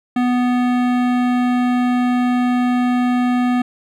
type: tone with hard clipping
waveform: sine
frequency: 247.2 Hz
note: B3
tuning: 2 cents sharp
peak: -16 dBFS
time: 0.16-3.62 s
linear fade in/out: 5 ms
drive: 17 dB
effects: none